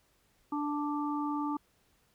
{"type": "harmonic tone", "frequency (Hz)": 293.7, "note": "D4", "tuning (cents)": 0, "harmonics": [1, 3, 4], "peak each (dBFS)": [-32, -37, -38], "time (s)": [0.52, 1.57], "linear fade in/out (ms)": 5, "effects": ["pink hiss -70 dBFS RMS until 2.14 s"]}